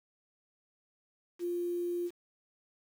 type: tone with quantisation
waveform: sine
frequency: 349.2 Hz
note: F4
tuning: in tune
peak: -31 dBFS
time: 1.39-2.11 s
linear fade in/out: 50 ms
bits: 9
effects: none